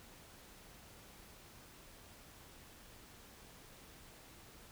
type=silence; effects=pink hiss -58 dBFS RMS until 4.71 s